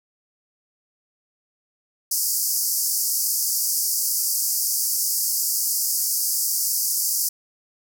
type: band-pass noise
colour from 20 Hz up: white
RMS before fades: -23 dBFS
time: 2.11-7.29 s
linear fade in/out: 5 ms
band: 4700 to 16000 Hz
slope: 96 dB/octave
effects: none